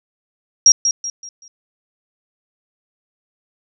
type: tone with echo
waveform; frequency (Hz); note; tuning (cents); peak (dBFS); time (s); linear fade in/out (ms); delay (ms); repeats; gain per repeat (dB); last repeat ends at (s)
sine; 5630; F8; +13; -4; 0.66-0.72; 2; 190; 4; -9; 1.48
effects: none